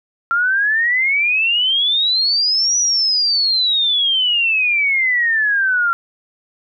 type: exponential two-way sweep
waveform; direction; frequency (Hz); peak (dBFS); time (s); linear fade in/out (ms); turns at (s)
sine; up then down; 1366 to 5920 to 1366; -13; 0.31-5.93; 0; 2.78
effects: none